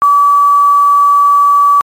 sine tone with quantisation, 1147 Hz, D6, 41 cents flat, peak -4 dBFS, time 0.02-1.81 s, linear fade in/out 0 ms, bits 5, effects MP3 64 kbps

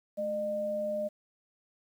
sine tone pair together, 214.6 / 607 Hz, A3 / D#5, -43 / -43 cents, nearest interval octave + tritone, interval 1800 cents, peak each -40 / -30 dBFS, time 0.17-1.09 s, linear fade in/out 20 ms, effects 10-bit

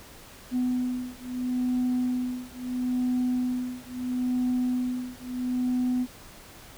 sine beating tone pair, 250 / 250.75 Hz, B3 / B3, +21 / +26 cents, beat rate 0.75 Hz, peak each -27 dBFS, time 0.51-6.07 s, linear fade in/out 50 ms, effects tanh soft clip ceiling -20 dBFS + pink hiss -48 dBFS RMS until 6.77 s

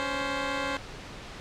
10% pulse tone pair together, 279.1 / 523.3 Hz, C#4 / C5, +12 / 0 cents, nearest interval major seventh, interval 1088 cents, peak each -23 dBFS, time 0-0.77 s, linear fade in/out 0 ms, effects pink hiss -42 dBFS RMS until 1.4 s + low-pass 5000 Hz 12 dB/octave

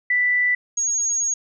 sine tone pair in turn, 1978 / 6603 Hz, B6 / G#8, +2 / -11 cents, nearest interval octave + major sixth, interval 2087 cents, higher second, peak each -16 / -19 dBFS, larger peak first, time 0.1-0.55 / 0.77-1.34 s, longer second, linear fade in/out 5 ms, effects none

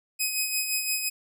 10% pulse tone with tremolo, 2524 Hz, D#7, 24 cents sharp, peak -15 dBFS, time 0.19-1.1 s, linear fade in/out 20 ms, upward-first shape sine, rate 5.8 Hz, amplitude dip 50%, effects none

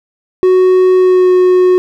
triangle tone with pitch glide, 370 to 365.5 Hz, F#4 to F#4, 0 to -21 cents, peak -3 dBFS, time 0.43-1.78 s, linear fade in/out 0 ms, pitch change -21 cents, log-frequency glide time 0.96-1.32 s, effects none

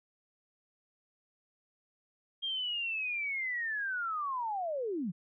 sine linear sweep, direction down, 3231 to 155.56 Hz, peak -32 dBFS, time 2.42-5.12 s, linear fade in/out 20 ms, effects none

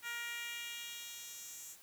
10% pulse tone with high-pass filter sweep, 471.9 Hz, A#4, 21 cents sharp, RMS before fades -45 dBFS, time 0.02-1.77 s, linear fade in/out 50 ms, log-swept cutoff 1500 to 7500 Hz, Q 1.5, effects white hiss -60 dBFS RMS until 1.82 s

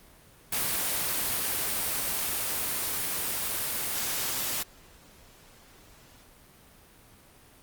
white noise with level ramp, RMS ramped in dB -28 to -31 dBFS, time 0.52-4.63 s, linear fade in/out 5 ms, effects pink hiss -55 dBFS RMS until 7.62 s + Opus 32 kbps

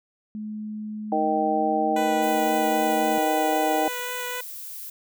sine tone with pitch glide, 213.4 to 222.8 Hz, G#3 to A3, +47 to +22 cents, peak -30 dBFS, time 0.35-3.18 s, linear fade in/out 0 ms, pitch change +75 cents, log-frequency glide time 1.51-2.41 s
harmonic tone, 155.56 Hz, D#3, in tune, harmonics 2 / 3 / 4 / 5, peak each -27 / -29 / -27 / -23 dBFS, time 1.12-3.88 s, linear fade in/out 2 ms
10% pulse tone with vibrato, 493.9 Hz, B4, in tune, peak -21 dBFS, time 1.96-4.41 s, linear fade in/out 5 ms, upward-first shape sine, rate 3.8 Hz, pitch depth 9 cents each way
violet noise, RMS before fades -37 dBFS, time 2.22-4.9 s, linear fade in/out 5 ms
effects none

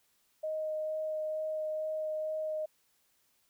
sine tone with vibrato, 622.3 Hz, D#5, in tune, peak -32 dBFS, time 0.43-2.66 s, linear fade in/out 10 ms, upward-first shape sine, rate 2.2 Hz, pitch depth 8 cents each way, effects white hiss -72 dBFS RMS until 3.49 s

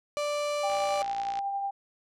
35% pulse tone, 587.3 Hz, D5, in tune, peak -26 dBFS, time 0.17-1.02 s, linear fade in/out 0 ms
sine tone with tremolo, 794 Hz, G5, 22 cents sharp, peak -27 dBFS, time 0.63-1.71 s, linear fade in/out 10 ms, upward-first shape triangle, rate 11 Hz, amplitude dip 35%
click train, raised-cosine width 0.2 ms, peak -24 dBFS, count 41, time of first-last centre 0.7-1.39 s, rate 58 Hz
effects low-pass 9000 Hz 12 dB/octave

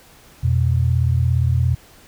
sine tone pair together, 86.18 / 123.47 Hz, F2 / B2, -22 / 0 cents, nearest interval tritone, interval 622 cents, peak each -17 dBFS, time 0.43-1.75 s, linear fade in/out 10 ms, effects pink hiss -48 dBFS RMS until 2.07 s

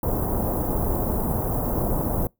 pink band-stop noise, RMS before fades -24 dBFS, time 0.03-2.27 s, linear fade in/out 2 ms, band 910 to 14000 Hz, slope 24 dB/octave, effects noise-tail reverb RT60 0.2 s tail -26 dB re dry

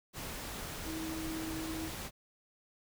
sine tone in noise, 320.1 Hz, D#4, 49 cents sharp, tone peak -38 dBFS, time 0.84-1.91 s, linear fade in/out 50 ms, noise pink, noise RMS -42 dBFS, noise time 0.13-2.11 s, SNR +1 dB, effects none

